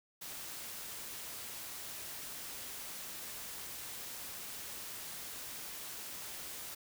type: noise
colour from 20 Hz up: white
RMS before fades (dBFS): -45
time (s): 0.21-6.75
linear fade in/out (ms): 10
effects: none